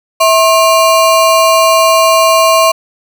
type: ring-modulated tone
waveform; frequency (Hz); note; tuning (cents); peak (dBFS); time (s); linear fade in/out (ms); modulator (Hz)
square; 863; A5; -34; -3; 0.2-2.72; 10; 211
effects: none